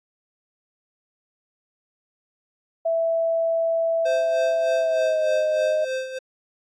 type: tone with pitch glide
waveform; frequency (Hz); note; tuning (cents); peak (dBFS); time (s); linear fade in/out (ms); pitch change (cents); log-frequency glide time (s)
sine; 660 to 619.4; E5 to D#5; +2 to -8; -19; 2.85-5.85; 10; -110; 4.77-5.28
type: tone with tremolo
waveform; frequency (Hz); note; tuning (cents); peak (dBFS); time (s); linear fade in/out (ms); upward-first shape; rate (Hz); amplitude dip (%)
square; 521; C5; -7; -24; 4.05-6.19; 10; sine; 3.3; 65
effects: low-pass 6000 Hz 12 dB/octave + AAC 64 kbps